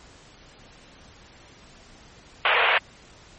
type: band-pass noise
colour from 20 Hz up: white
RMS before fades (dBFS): -20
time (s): 2.45-2.78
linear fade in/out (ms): 2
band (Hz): 460 to 3000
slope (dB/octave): 48
effects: pink hiss -50 dBFS RMS until 3.38 s + MP3 32 kbps